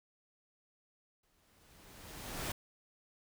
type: noise with exponential growth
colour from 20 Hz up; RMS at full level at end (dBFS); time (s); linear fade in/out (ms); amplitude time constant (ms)
pink; -37; 1.23-2.52; 5; 280
effects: none